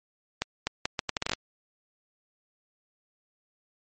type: accelerating click train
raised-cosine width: 0.2 ms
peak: -9 dBFS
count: 11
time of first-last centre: 0.42-1.334 s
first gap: 250 ms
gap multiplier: 0.74
effects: MP3 32 kbps